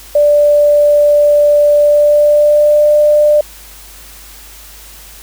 sine tone with pitch glide, 587.3 to 596.2 Hz, D5 to D5, 0 to +26 cents, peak -5 dBFS, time 0.15-3.41 s, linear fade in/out 5 ms, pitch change +26 cents, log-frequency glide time 1.75-2.91 s, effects added 50 Hz sine -38 dBFS peak until 5.22 s + white hiss -36 dBFS RMS until 5.22 s

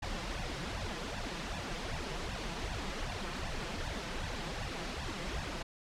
pink noise with flanger, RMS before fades -38 dBFS, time 0.02-5.63 s, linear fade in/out 10 ms, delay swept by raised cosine 1.1 to 6 ms, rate 2.6 Hz, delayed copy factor +0.95, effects low-pass 5000 Hz 12 dB/octave

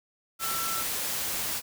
sine tone in noise, 1338 Hz, E6, 25 cents sharp, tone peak -33 dBFS, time 0.39-0.85 s, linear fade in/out 50 ms, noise white, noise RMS -31 dBFS, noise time 0.39-1.62 s, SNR -5 dB, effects none

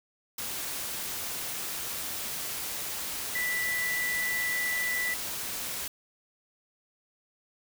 sine tone in noise, 1975.5 Hz, B6, in tune, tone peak -28 dBFS, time 3.35-5.14 s, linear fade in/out 5 ms, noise white, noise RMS -35 dBFS, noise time 0.38-5.88 s, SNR +4 dB, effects none

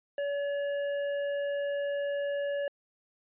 sine tone with tanh clipping, 569 Hz, C#5, 45 cents sharp, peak -31 dBFS, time 0.18-2.68 s, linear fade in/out 2 ms, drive 11 dB, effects resampled to 8000 Hz

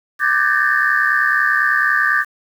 sine tone cluster, 1184 / 1534 / 1618 / 1746 / 1816 Hz, D6 / G6 / G#6 / A6 / A#6, +14 / -38 / -46 / -14 / -46 cents, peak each -19 dBFS, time 0.19-2.25 s, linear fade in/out 50 ms, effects tanh soft clip ceiling -3 dBFS + 7-bit

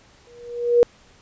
sine tone with exponential growth, 478.4 Hz, A#4, 45 cents sharp, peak -8 dBFS, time 0.27-0.83 s, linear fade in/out 0 ms, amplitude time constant 120 ms, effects pink hiss -53 dBFS RMS until 1.21 s + resampled to 16000 Hz

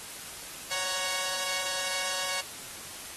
5% pulse chord, F# major, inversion second, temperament equal, 554.4 / 740 / 932.3 Hz, C#5 / F#5 / A#5, 0 / 0 / 0 cents, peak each -22 / -26 / -25 dBFS, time 0.71-2.41 s, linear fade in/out 5 ms, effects white hiss -42 dBFS RMS until 3.16 s + AAC 32 kbps

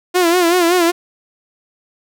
sawtooth tone with vibrato, 349.2 Hz, F4, in tune, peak -7 dBFS, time 0.14-0.92 s, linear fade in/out 20 ms, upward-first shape sine, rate 5.3 Hz, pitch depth 86 cents each way, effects none

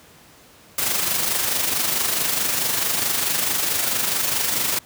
white noise with amplitude modulation, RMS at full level -20 dBFS, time 0.78-4.79 s, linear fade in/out 5 ms, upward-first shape sine, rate 24.6 Hz, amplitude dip 45%, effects pink hiss -49 dBFS RMS until 4.85 s + high-pass 80 Hz 12 dB/octave

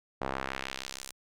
sawtooth tone with band-pass filter sweep, 66.4 Hz, C2, 26 cents sharp, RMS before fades -38 dBFS, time 0.21-1.12 s, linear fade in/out 5 ms, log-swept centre 790 to 9200 Hz, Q 1, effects none

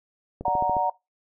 click train, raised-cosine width 2 ms, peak -20 dBFS, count 6, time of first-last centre 0.41-0.767 s, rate 14 Hz
sine chord, D augmented, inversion none, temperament equal with one note detuned, 587.3 / 736.6 / 932.3 Hz, D5 / F#5 / A#5, 0 / -8 / 0 cents, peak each -30 / -24 / -24 dBFS, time 0.45-0.9 s, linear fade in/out 5 ms
effects noise-tail reverb RT60 0.2 s tail -21 dB re dry

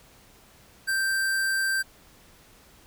square tone, 1568 Hz, G6, in tune, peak -24 dBFS, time 0.87-1.83 s, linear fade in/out 20 ms, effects pink hiss -55 dBFS RMS until 2.86 s

